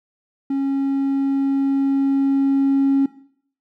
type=tone with level ramp; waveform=triangle; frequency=274 Hz; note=C#4; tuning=20 cents flat; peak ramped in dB=-16 to -10 dBFS; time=0.5-3.06 s; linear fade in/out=5 ms; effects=noise-tail reverb RT60 0.6 s tail -20 dB re dry + tanh soft clip ceiling -10 dBFS

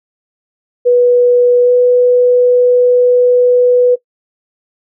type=tone with pitch glide; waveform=sine; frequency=489.3 to 493.6 Hz; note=B4 to B4; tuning=-16 to -1 cents; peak=-5 dBFS; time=0.85-3.96 s; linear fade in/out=20 ms; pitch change=+15 cents; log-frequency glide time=1.63-1.71 s; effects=noise-tail reverb RT60 0.1 s tail -19 dB re dry

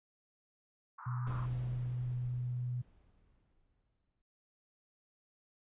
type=band-pass noise; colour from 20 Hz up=white; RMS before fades=-49 dBFS; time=0.98-1.46 s; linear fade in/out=10 ms; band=1000 to 1300 Hz; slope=48 dB/octave
type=tone; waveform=sine; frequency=123.6 Hz; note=B2; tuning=2 cents sharp; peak=-34 dBFS; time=1.06-2.82 s; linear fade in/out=10 ms
type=noise with exponential decay; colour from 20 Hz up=brown; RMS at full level=-42 dBFS; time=1.27-4.22 s; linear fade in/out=0 ms; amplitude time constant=640 ms
effects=resampled to 8000 Hz

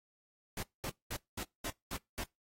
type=noise bursts; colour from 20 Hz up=pink; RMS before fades=-40 dBFS; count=7; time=0.57-2.236 s; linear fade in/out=2 ms; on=58 ms; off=210 ms; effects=noise-tail reverb RT60 0.2 s tail -24 dB re dry + AAC 48 kbps

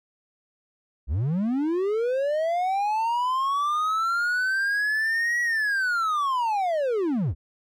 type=linear two-way sweep; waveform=triangle; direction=up then down; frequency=55.5 to 1930 to 55.5 Hz; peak=-20 dBFS; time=1.07-7.35 s; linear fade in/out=50 ms; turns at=5.41 s; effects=none

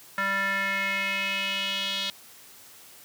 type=tone with band-pass filter sweep; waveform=square; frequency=196 Hz; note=G3; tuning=in tune; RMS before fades=-28 dBFS; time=0.18-2.1 s; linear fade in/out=0 ms; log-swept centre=1600 to 3600 Hz; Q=4; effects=white hiss -50 dBFS RMS until 3.04 s + high-pass 80 Hz 12 dB/octave

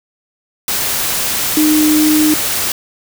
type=tone in noise; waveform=sine; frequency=306.2 Hz; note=D#4; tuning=28 cents flat; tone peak=-9 dBFS; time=1.57-2.34 s; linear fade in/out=2 ms; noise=white; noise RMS=-17 dBFS; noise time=0.68-2.72 s; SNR=+5 dB; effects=none

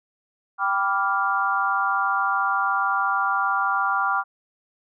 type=chord; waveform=sine; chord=G dominant seventh; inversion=none; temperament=equal with one note detuned; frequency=784 / 987.8 / 1170.6 / 1396.9 Hz; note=G5 / B5 / D6 / F6; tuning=0 / 0 / -6 / 0 cents; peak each=-26 / -28 / -24 / -24 dBFS; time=0.58-4.24 s; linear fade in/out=50 ms; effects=none

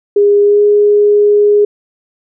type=tone with pitch glide; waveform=sine; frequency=408.1 to 413.8 Hz; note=G#4 to G#4; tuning=-30 to -6 cents; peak=-5 dBFS; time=0.16-1.65 s; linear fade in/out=5 ms; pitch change=+24 cents; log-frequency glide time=0.42-0.62 s; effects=none

